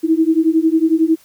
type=beating tone pair; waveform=sine; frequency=316.8 / 327.8 Hz; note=D#4 / E4; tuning=+31 / -10 cents; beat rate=11 Hz; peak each=-14 dBFS; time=0.03-1.16 s; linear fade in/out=20 ms; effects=white hiss -50 dBFS RMS until 1.24 s